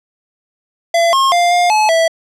square tone with pitch steps, 677 / 1075 / 699 / 707 / 857 / 657 Hz, E5 / C6 / F5 / F5 / A5 / E5, +46 / +47 / +1 / +21 / -46 / -6 cents, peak -10 dBFS, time 0.94-2.08 s, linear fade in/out 5 ms, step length 190 ms, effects low-pass 8000 Hz 12 dB/octave

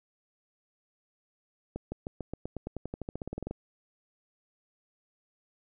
accelerating click train, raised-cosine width 2 ms, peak -22 dBFS, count 21, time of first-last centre 1.76-3.51 s, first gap 160 ms, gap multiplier 0.93, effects none

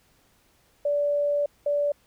sine tone pair in turn, 580 / 580 Hz, D5 / D5, -22 / -22 cents, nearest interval unison, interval 0 cents, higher neither, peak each -21 dBFS, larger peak neither, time 0.85-1.46 / 1.66-1.92 s, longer first, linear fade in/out 5 ms, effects pink hiss -63 dBFS RMS until 2.06 s

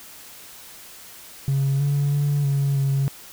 triangle tone with pitch steps, 137.2 / 142.5 / 144.1 / 139.6 / 137.3 Hz, C#3 / C#3 / D3 / C#3 / C#3, -17 / +48 / -33 / +13 / -16 cents, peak -15 dBFS, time 1.48-3.08 s, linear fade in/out 0 ms, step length 320 ms, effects tanh soft clip ceiling -14 dBFS + white hiss -43 dBFS RMS until 3.32 s

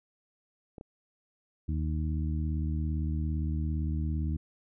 clicks, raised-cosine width 2 ms, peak -30 dBFS, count 2, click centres 0.782 / 0.811 s
harmonic tone, 77.6 Hz, D#2, 4 cents flat, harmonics 1 / 2 / 3 / 4, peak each -29 / -35 / -39 / -41 dBFS, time 1.68-4.37 s, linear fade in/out 10 ms
effects none

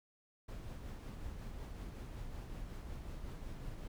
brown noise with tremolo, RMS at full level -44 dBFS, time 0.48-3.88 s, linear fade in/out 10 ms, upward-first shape triangle, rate 5.4 Hz, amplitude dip 35%, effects none

